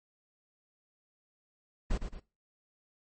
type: noise with echo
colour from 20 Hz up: brown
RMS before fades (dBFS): -29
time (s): 1.9-1.98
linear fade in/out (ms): 10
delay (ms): 110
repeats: 2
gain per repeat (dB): -7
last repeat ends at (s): 2.2
effects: noise-tail reverb RT60 0.3 s tail -21 dB re dry + MP3 32 kbps